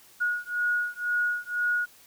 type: beating tone pair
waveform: sine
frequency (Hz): 1448 / 1450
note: F#6 / F#6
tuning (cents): -38 / -35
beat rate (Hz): 2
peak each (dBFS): -28 / -28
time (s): 0.2-1.86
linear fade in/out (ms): 20
effects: white hiss -55 dBFS RMS until 2.06 s